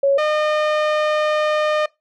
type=tone pair in turn; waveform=sine / sawtooth; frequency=554.4 / 609.2 Hz; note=C#5 / D#5; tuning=0 / -37 cents; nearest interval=major second; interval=163 cents; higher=second; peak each=-12 dBFS; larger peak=neither; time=0.03-0.18 / 0.18-1.86 s; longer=second; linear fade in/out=5 ms; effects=noise-tail reverb RT60 0.2 s tail -22 dB re dry + low-pass 3000 Hz 12 dB/octave